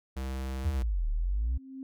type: tone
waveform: square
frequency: 65.9 Hz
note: C2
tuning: 13 cents sharp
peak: -33 dBFS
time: 0.16-0.83 s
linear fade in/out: 10 ms
type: exponential two-way sweep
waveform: sine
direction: down then up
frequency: 86.4 to 36 to 66.4 Hz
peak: -26 dBFS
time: 0.64-1.58 s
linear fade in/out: 10 ms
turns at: 1.09 s
type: tone with exponential growth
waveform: sine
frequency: 265.5 Hz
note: C4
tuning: 25 cents sharp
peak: -36 dBFS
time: 1.09-1.83 s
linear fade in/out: 1 ms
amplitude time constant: 160 ms
effects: none